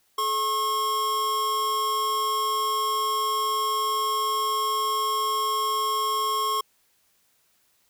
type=tone pair together; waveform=square; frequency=430.2 / 1084 Hz; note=A4 / C#6; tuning=-39 / -39 cents; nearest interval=octave + major third; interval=1600 cents; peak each=-34 / -24 dBFS; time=0.18-6.61 s; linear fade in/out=5 ms; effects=white hiss -66 dBFS RMS until 7.89 s